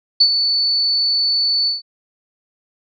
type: tone with ADSR envelope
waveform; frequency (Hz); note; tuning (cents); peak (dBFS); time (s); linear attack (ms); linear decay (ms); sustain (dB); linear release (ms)
sine; 4477; C#8; +16; -6; 0.2-1.82; 10; 68; -8; 150
effects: none